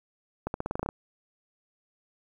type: accelerating click train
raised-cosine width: 1 ms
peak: -16 dBFS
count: 10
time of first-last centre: 0.47-0.889 s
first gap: 71 ms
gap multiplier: 0.89
effects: 9-bit